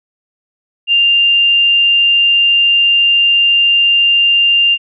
sine tone, 2794 Hz, F7, in tune, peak -7 dBFS, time 0.87-4.78 s, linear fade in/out 50 ms, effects none

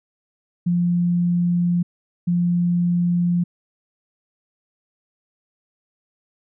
sine tone pair in turn, 174.61 / 174.61 Hz, F3 / F3, 0 / 0 cents, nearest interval unison, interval 0 cents, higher neither, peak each -16 dBFS, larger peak neither, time 0.66-1.83 / 2.27-3.44 s, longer neither, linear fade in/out 10 ms, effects none

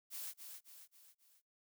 blue noise with echo, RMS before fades -45 dBFS, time 0.1-0.34 s, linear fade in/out 50 ms, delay 270 ms, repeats 4, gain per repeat -6 dB, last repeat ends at 1.42 s, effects noise-tail reverb RT60 0.3 s tail -26 dB re dry

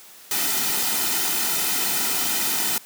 white noise with comb filter, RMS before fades -23 dBFS, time 0.31-2.78 s, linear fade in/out 2 ms, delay 1.8 ms, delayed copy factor -0.65, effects white hiss -46 dBFS RMS until 2.85 s + high-pass 150 Hz 12 dB/octave

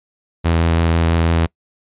sawtooth tone with vibrato, 83 Hz, E2, 12 cents sharp, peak -9 dBFS, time 0.44-1.47 s, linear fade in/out 20 ms, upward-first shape sine, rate 6 Hz, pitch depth 12 cents each way, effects noise-tail reverb RT60 0.1 s tail -25 dB re dry + resampled to 8000 Hz

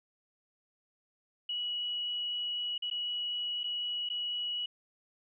sine tone with dropouts, 2926 Hz, F#7, 20 cents flat, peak -32 dBFS, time 1.49-4.66 s, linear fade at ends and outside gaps 5 ms, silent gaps 2.78-2.822 / 2.901-2.911 / 3.634-3.64 / 4.09-4.099 s, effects none

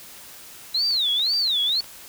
sine tone with vibrato, 3951 Hz, B7, in tune, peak -19 dBFS, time 0.74-1.81 s, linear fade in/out 10 ms, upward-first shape sine, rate 2 Hz, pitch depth 290 cents each way
clicks, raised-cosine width 0.2 ms, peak -25 dBFS, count 11, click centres 0.908 / 0.943 / 1.086 / 1.196 / 1.266 / 1.336 / 1.478 / 1.694 / 1.752 / 1.807 / 1.843 s
effects white hiss -43 dBFS RMS until 2.08 s

